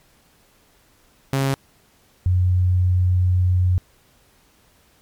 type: tone pair in turn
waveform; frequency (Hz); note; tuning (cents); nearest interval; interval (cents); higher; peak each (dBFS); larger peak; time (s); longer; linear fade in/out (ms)
sawtooth / sine; 136 / 90.77; C#3 / F#2; -33 / -33; perfect fifth; 700; first; -14; neither; 1.33-1.54 / 2.26-3.78; second; 0
effects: pink hiss -57 dBFS RMS until 5.01 s + MP3 96 kbps